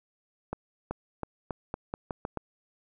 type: accelerating click train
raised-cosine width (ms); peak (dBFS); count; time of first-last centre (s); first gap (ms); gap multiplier
1; -18; 9; 0.53-2.373; 380; 0.85
effects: none